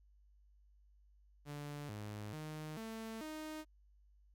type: tone with pitch steps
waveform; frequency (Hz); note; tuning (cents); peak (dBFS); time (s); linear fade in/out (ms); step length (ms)
sawtooth; 145.9 / 105 / 154.3 / 223.2 / 310.2; D3 / G#2 / D#3 / A3 / D#4; -11 / +19 / -14 / +25 / -5; -40; 1.45-3.65; 50; 440
effects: added 50 Hz sine -64 dBFS peak until 4.34 s